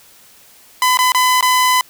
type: tone with dropouts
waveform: sawtooth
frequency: 1008 Hz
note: B5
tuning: 35 cents sharp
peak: -7 dBFS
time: 0.82-1.81 s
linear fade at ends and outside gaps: 1 ms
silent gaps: 0.972-0.989 / 1.12-1.147 / 1.409-1.426 s
effects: white hiss -46 dBFS RMS until 1.89 s